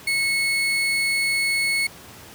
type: tone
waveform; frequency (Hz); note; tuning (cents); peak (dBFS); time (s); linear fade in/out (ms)
35% pulse; 2195; C#7; -18; -18; 0.07-1.87; 5
effects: pink hiss -43 dBFS RMS until 2.34 s + high-pass 80 Hz 12 dB/octave